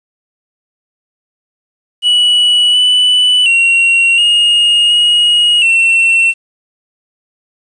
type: tone with pitch steps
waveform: triangle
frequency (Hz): 2940 / 2981 / 2743 / 2857 / 2886 / 2705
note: F#7 / F#7 / F7 / F7 / F#7 / E7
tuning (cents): -12 / +12 / -32 / +39 / -44 / +44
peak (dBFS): -5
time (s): 2.02-6.34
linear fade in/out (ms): 50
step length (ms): 720
effects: resampled to 22050 Hz + 7-bit